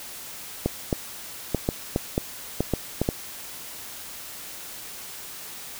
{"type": "clicks", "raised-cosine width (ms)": 2, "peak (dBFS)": -8, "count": 10, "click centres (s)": [0.66, 0.928, 1.547, 1.689, 1.961, 2.179, 2.606, 2.737, 3.016, 3.089], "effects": ["white hiss -39 dBFS RMS until 5.79 s"]}